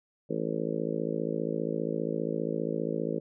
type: harmonic tone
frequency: 55 Hz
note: A1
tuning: in tune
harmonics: 3 / 4 / 5 / 6 / 7 / 8 / 9 / 10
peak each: -36 / -36 / -38 / -36 / -40 / -35 / -36 / -40 dBFS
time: 0.29-3.2 s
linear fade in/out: 20 ms
effects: none